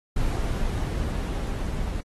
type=noise with level ramp; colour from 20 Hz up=brown; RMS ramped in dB=-25 to -29 dBFS; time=0.16-2.01 s; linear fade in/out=5 ms; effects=AAC 32 kbps